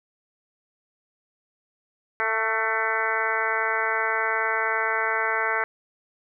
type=harmonic tone with a mistuned harmonic; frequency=222.6 Hz; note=A3; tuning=20 cents sharp; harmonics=2 / 3 / 4 / 5 / 6 / 7 / 8 / 9 / 10; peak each=-32 / -33 / -30 / -32 / -30 / -28 / -32 / -29 / -35 dBFS; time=2.2-5.64 s; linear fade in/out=0 ms; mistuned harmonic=7; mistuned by=-27 cents; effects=none